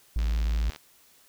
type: tone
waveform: triangle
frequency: 55.8 Hz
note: A1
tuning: 25 cents sharp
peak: -21 dBFS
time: 0.16-0.7 s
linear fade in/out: 0 ms
type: click train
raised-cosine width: 0.2 ms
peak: -24 dBFS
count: 44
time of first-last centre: 0.19-0.761 s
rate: 75.3 Hz
effects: white hiss -59 dBFS RMS until 1.28 s